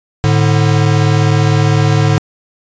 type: tone pair together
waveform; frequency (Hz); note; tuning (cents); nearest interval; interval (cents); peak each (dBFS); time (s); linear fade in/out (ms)
square; 107.06 / 146.8; A2 / D3; -47 / 0; perfect fourth; 547; -12; 0.24-2.18; 0
effects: resampled to 16000 Hz